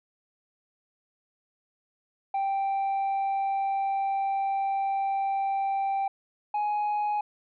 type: tone pair in turn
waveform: sine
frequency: 784 / 834.7 Hz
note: G5 / G#5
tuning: 0 / +9 cents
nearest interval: minor second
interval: 109 cents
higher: second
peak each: -22 dBFS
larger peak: neither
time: 2.34-6.08 / 6.54-7.21 s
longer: first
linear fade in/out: 5 ms
effects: tanh soft clip ceiling -24 dBFS